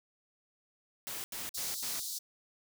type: noise bursts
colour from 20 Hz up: white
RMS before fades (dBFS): -40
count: 4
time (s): 1.07-1.996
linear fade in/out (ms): 0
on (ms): 170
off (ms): 82
type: high-pass noise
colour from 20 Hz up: pink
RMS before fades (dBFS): -39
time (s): 1.54-2.19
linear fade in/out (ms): 10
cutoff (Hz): 4000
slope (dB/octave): 48
effects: none